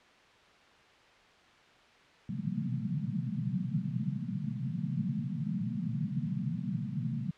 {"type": "band-pass noise", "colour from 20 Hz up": "pink", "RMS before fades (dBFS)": -34, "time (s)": [2.29, 7.31], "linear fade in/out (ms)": 5, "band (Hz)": [120, 230], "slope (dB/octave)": 96, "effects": ["white hiss -59 dBFS RMS until 7.37 s", "low-pass 3000 Hz 12 dB/octave"]}